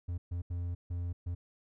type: tone bursts at uneven times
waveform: triangle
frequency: 87.31 Hz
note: F2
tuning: in tune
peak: -31 dBFS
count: 5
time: 0.08-0.18 / 0.31-0.42 / 0.5-0.75 / 0.9-1.13 / 1.26-1.35 s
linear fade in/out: 10 ms
effects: none